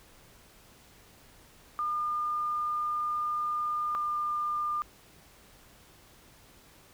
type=tone pair in turn; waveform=sine; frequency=1209 / 1202.5 Hz; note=D6 / D6; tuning=+50 / +41 cents; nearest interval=unison; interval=9 cents; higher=first; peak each=-28 dBFS; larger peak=neither; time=1.79-3.95 / 3.95-4.82 s; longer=first; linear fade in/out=0 ms; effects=pink hiss -57 dBFS RMS until 6.93 s